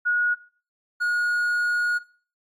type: tone pair in turn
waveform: sine / triangle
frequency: 1450 / 1444.1 Hz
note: F#6 / F#6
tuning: -35 / -42 cents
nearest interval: unison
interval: 7 cents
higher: first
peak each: -19 dBFS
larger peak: neither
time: 0.05-0.35 / 1-1.99 s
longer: second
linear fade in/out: 20 ms
effects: noise-tail reverb RT60 0.4 s tail -17 dB re dry + AAC 64 kbps